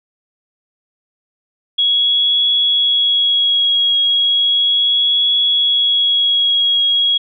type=tone with vibrato; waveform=sine; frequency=3329 Hz; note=G#7; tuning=3 cents sharp; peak=-11 dBFS; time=1.78-7.18 s; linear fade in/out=10 ms; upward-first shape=triangle; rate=0.35 Hz; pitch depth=17 cents each way; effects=none